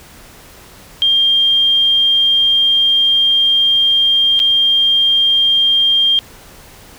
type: tone with dropouts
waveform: sine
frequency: 3200 Hz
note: G7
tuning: 35 cents sharp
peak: -9 dBFS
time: 1.02-6.19 s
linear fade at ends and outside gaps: 0 ms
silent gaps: 4.393-4.4 s
effects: pink hiss -40 dBFS RMS until 6.98 s